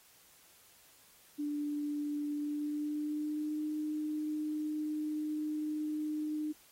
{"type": "tone with pitch glide", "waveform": "sine", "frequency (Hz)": [293.7, 304.4], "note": ["D4", "D#4"], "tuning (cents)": [0, -38], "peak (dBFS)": -33, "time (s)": [1.38, 6.53], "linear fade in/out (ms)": 20, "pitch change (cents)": 62, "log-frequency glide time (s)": [2.34, 3.65], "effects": ["white hiss -62 dBFS RMS until 6.71 s", "AAC 48 kbps"]}